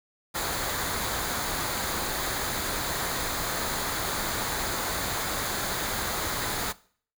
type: noise with comb filter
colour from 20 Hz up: pink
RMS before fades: -30 dBFS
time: 0.34-6.73 s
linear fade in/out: 20 ms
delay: 0.36 ms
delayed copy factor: -0.5
effects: noise-tail reverb RT60 0.5 s tail -20 dB re dry